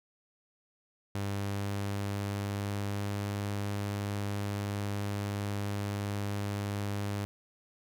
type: tone with pitch glide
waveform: sawtooth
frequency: 100 to 101.51 Hz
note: G2 to G#2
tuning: +35 to -39 cents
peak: -28 dBFS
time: 1.15-7.25 s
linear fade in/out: 0 ms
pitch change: +26 cents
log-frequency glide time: 1.31-3.36 s
effects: none